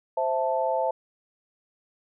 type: chord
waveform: sine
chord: A minor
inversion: first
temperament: equal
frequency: 523.3 / 659.3 / 880 Hz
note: C5 / E5 / A5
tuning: 0 / 0 / 0 cents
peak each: -27 dBFS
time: 0.17-0.91 s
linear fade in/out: 5 ms
effects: none